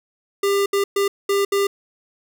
square tone bursts at uneven times, 399 Hz, G4, 31 cents sharp, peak -17 dBFS, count 5, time 0.43-0.66 / 0.73-0.84 / 0.96-1.08 / 1.29-1.45 / 1.52-1.67 s, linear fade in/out 5 ms, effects none

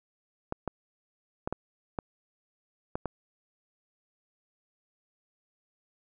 clicks, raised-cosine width 1 ms, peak -17 dBFS, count 7, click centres 0.524 / 0.677 / 1.475 / 1.526 / 1.988 / 2.955 / 3.057 s, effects none

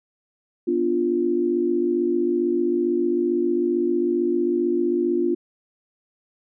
sine chord, B diminished, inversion none, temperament equal, 246.9 / 293.7 / 349.2 Hz, B3 / D4 / F4, 0 / 0 / 0 cents, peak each -26 / -26 / -20 dBFS, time 0.67-5.35 s, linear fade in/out 10 ms, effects none

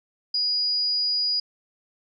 sine tone, 4900 Hz, D#8, 27 cents flat, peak -21 dBFS, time 0.34-1.4 s, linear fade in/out 5 ms, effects none

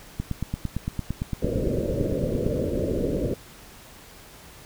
click train, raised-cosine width 5 ms, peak -14 dBFS, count 21, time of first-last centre 0.2-2.465 s, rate 8.83 Hz
white low-pass noise, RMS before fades -26 dBFS, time 1.42-3.34 s, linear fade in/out 5 ms, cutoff 590 Hz, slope 96 dB/octave
effects pink hiss -47 dBFS RMS until 4.65 s

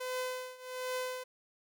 sawtooth tone with tremolo, 508 Hz, B4, 49 cents sharp, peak -29 dBFS, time 0-1.24 s, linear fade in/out 10 ms, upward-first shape triangle, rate 1.3 Hz, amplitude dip 90%, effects none

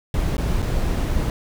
brown noise with dropouts, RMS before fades -21 dBFS, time 0.14-1.3 s, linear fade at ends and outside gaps 1 ms, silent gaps 0.368-0.38 / 0.621-0.626 s, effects none

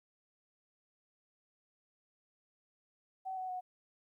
sine tone with pitch steps, 758 / 745.8 / 733.9 Hz, F#5 / F#5 / F#5, +42 / +14 / -14 cents, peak -37 dBFS, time 3.25-3.61 s, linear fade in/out 20 ms, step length 120 ms, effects 13-bit

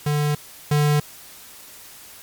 square tone pair in turn, 148 / 148 Hz, D3 / D3, +14 / +14 cents, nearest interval unison, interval 0 cents, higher neither, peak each -19 / -16 dBFS, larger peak second, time 0.06-0.35 / 0.71-1 s, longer neither, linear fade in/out 5 ms, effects white hiss -43 dBFS RMS until 2.22 s + MP3 96 kbps

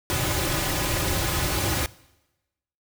pink noise with comb filter, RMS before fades -25 dBFS, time 0.1-1.86 s, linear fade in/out 0 ms, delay 4.4 ms, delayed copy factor -0.7, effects noise-tail reverb RT60 1.0 s tail -21 dB re dry

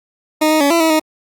20% pulse tone with pitch steps, 309.2 / 311.9 / 283.2 / 335.9 / 322.3 / 312.2 Hz, D#4 / D#4 / C#4 / E4 / E4 / D#4, -11 / +4 / +37 / +33 / -39 / +6 cents, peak -6 dBFS, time 0.41-0.998 s, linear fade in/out 10 ms, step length 98 ms, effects Opus 48 kbps

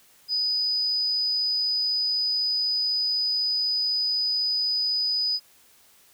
sine tone, 4978 Hz, D#8, in tune, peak -22 dBFS, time 0.28-5.4 s, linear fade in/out 50 ms, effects white hiss -57 dBFS RMS until 6.13 s

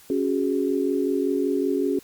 sine chord, C# suspended fourth, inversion none, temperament equal, 277.2 / 370 / 415.3 Hz, C#4 / F#4 / G#4, 0 / 0 / 0 cents, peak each -24 / -25 / -26 dBFS, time 0.1-1.99 s, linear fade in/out 2 ms, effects white hiss -51 dBFS RMS until 2.03 s + Opus 48 kbps

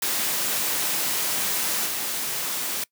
white noise with level steps, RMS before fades -25 / -28 dBFS, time 0.02-2.84 s, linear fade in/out 5 ms, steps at 1.86 s, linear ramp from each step 2 ms, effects noise-tail reverb RT60 0.1 s tail -23 dB re dry + high-pass 150 Hz 12 dB/octave

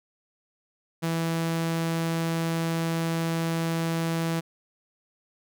sawtooth tone, 164.9 Hz, E3, 1 cent sharp, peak -21 dBFS, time 1.02-4.41 s, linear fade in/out 20 ms, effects none

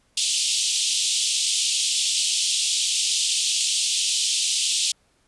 pink band-pass noise, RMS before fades -23 dBFS, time 0.17-4.92 s, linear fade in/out 5 ms, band 2900 to 9400 Hz, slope 48 dB/octave, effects pink hiss -64 dBFS RMS until 5.27 s + resampled to 24000 Hz

